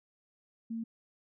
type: tone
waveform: sine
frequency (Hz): 227.3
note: A#3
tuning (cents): -43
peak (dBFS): -34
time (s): 0.7-0.84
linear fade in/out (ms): 10
effects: none